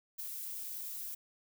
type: noise with ADSR envelope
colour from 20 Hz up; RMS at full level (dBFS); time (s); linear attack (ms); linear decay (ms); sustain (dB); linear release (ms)
violet; -38; 0.18-1.15; 20; 5; -4; 7
effects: none